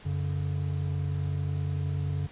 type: tone pair together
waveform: triangle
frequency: 92.2 / 142.72 Hz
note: F#2 / D3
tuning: -6 / -49 cents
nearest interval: minor sixth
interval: 757 cents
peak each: -28 dBFS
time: 0.05-2.27 s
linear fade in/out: 10 ms
effects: pink hiss -51 dBFS RMS until 2.31 s + resampled to 8000 Hz